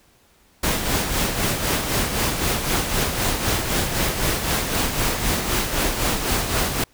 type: noise with tremolo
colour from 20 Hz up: pink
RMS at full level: -20 dBFS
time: 0.63-6.84 s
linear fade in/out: 5 ms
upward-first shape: sine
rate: 3.9 Hz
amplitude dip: 50%
effects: pink hiss -57 dBFS RMS until 6.93 s